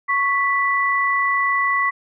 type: tone pair together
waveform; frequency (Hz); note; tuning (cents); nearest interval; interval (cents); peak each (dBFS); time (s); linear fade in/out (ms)
sine; 1108.7 / 1975.5; C#6 / B6; 0 / 0; minor seventh; 1000; -19; 0.08-1.91; 20
effects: none